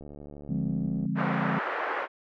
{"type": "click train", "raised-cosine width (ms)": 2, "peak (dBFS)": -31, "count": 77, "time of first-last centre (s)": [0.01, 1.054], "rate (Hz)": 72.8}
{"type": "chord", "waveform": "sine", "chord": "D half-diminished seventh", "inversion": "none", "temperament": "equal", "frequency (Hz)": [146.83, 174.61, 207.7, 261.6], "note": ["D3", "F3", "Ab3", "C4"], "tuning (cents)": [0, 0, 0, 0], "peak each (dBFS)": [-33, -31, -31, -34], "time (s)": [0.49, 1.59], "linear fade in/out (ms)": 5}
{"type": "band-pass noise", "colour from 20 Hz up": "white", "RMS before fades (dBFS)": -31, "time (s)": [1.15, 2.08], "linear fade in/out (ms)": 50, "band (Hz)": [400, 1700], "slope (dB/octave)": 24}
{"effects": []}